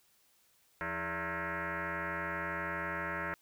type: tone with frequency modulation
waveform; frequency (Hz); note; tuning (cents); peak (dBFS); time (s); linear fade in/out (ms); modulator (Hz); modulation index
sine; 170.7; F3; -39; -34; 0.81-3.34; 0; 249; 7.6
effects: white hiss -69 dBFS RMS until 3.41 s